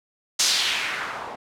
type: noise with low-pass filter sweep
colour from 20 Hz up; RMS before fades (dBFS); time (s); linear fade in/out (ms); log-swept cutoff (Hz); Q
blue; -25; 0.39-1.36; 10; 6000 to 740; 1.8
effects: none